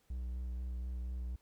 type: tone with vibrato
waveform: triangle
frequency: 61.8 Hz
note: B1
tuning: 2 cents sharp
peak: -35 dBFS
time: 0.1-1.36 s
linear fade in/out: 5 ms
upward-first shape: sine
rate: 4.1 Hz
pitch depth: 24 cents each way
effects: pink hiss -73 dBFS RMS until 1.41 s